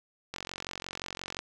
click train, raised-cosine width 0.2 ms, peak -19 dBFS, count 49, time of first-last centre 0.34-1.39 s, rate 45.7 Hz, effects none

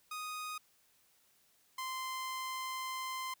sawtooth tone pair in turn, 1244.5 / 1039.4 Hz, D#6 / C6, 0 / -12 cents, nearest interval minor third, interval 312 cents, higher first, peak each -36 / -34 dBFS, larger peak second, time 0.11-0.58 / 1.78-3.34 s, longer second, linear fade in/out 5 ms, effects white hiss -70 dBFS RMS until 3.4 s

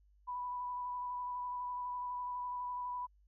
sine tone with vibrato, 987.8 Hz, B5, in tune, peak -37 dBFS, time 0.27-3.07 s, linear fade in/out 20 ms, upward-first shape square, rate 12 Hz, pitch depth 11 cents each way, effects added 50 Hz sine -64 dBFS peak until 3.27 s

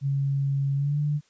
sine tone with pitch glide, 138.59 to 147.68 Hz, C#3 to D3, 0 to +10 cents, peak -22 dBFS, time 0.01-1.21 s, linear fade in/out 50 ms, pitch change +110 cents, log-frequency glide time 0.75-0.99 s, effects white hiss -64 dBFS RMS until 1.29 s + resampled to 16000 Hz

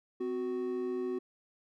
triangle tone pair together, 256.1 / 370 Hz, C4 / F#4, -37 / 0 cents, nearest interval tritone, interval 637 cents, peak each -36 / -31 dBFS, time 0.2-1.19 s, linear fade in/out 10 ms, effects none

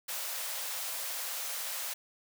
white high-pass noise, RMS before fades -37 dBFS, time 0.08-1.94 s, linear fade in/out 10 ms, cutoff 480 Hz, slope 96 dB/octave, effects none

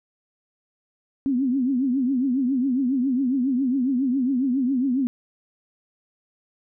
sine tone with vibrato, 260 Hz, C4, 11 cents flat, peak -19 dBFS, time 1.26-5.07 s, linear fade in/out 0 ms, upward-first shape triangle, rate 7.3 Hz, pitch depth 160 cents each way, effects none

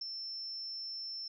sine tone with ADSR envelope, 5350 Hz, E8, 25 cents sharp, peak -35 dBFS, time 0.01-1.28 s, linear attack 7 ms, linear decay 17 ms, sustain -4 dB, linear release 4 ms, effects none

